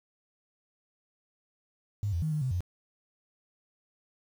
sine tone with pitch steps, 102.6 / 84.7 / 156.6 / 152 / 129.4 / 89.4 Hz, G#2 / E2 / D#3 / D#3 / C3 / F2, -21 / +48 / +11 / -40 / -19 / +41 cents, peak -27 dBFS, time 2.03-2.606 s, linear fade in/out 0 ms, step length 96 ms, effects 9-bit

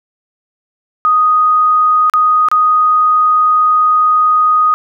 sine tone with dropouts, 1244.5 Hz, D#6, in tune, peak -7 dBFS, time 1.05-4.74 s, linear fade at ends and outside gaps 0 ms, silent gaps 2.098-2.137 / 2.486-2.515 s, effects none

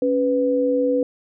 sine tone pair together, 277.2 / 496.5 Hz, C#4 / B4, 0 / +9 cents, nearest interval minor seventh, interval 1009 cents, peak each -21 / -18 dBFS, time 0.02-1.03 s, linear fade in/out 2 ms, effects none

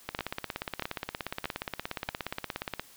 two click trains, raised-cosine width 0.3 ms, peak -16 / -15 dBFS, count 47 / 4, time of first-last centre 0.09-2.796 / 0.19-2.089 s, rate 17 / 1.58 Hz, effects white hiss -55 dBFS RMS until 2.96 s

